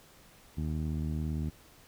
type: tone with low-pass filter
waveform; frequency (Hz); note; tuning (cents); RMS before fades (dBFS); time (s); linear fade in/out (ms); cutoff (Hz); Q
15% pulse; 77.78; D#2; 0; -33; 0.57-1.5; 10; 230; 0.77
effects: pink hiss -58 dBFS RMS until 1.87 s